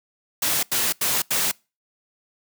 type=noise bursts; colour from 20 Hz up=white; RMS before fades=-22 dBFS; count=4; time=0.42-1.515 s; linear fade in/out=5 ms; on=210 ms; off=85 ms; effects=noise-tail reverb RT60 0.3 s tail -26 dB re dry + high-pass 100 Hz 12 dB/octave